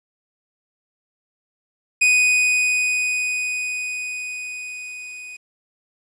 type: tone with level ramp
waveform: 45% pulse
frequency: 2489 Hz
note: D#7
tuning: in tune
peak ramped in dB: -12 to -34 dBFS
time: 2.01-5.37 s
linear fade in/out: 10 ms
effects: resampled to 22050 Hz + 9-bit